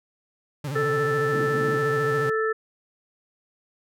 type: tone with vibrato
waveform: 40% pulse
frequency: 138.59 Hz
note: C#3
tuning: in tune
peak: -27 dBFS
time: 0.64-2.3 s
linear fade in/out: 5 ms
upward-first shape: sine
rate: 14 Hz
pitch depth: 140 cents each way
type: harmonic tone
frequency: 440 Hz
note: A4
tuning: in tune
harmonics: 1 / 3 / 4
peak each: -23 / -28 / -29 dBFS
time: 0.75-2.53 s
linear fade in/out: 10 ms
type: band-pass noise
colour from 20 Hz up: pink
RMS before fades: -34 dBFS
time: 1.33-1.79 s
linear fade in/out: 10 ms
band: 200 to 350 Hz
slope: 48 dB/octave
effects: none